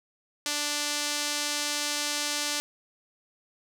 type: tone with band-pass filter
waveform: sawtooth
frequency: 293.7 Hz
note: D4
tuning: in tune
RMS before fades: -30 dBFS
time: 0.46-2.6 s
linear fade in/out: 0 ms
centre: 5900 Hz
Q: 1
effects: none